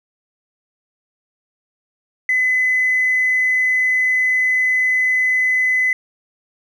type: tone with tanh clipping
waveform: triangle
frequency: 2018 Hz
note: B6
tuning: 37 cents sharp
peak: -13 dBFS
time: 2.29-5.93 s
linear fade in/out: 2 ms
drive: 1 dB
effects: none